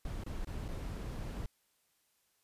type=noise with dropouts; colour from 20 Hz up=brown; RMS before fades=-40 dBFS; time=0.05-1.46 s; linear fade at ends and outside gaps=2 ms; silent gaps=0.238-0.263 / 0.448-0.471 / 0.682-0.686 s; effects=white hiss -75 dBFS RMS until 2.43 s + resampled to 32000 Hz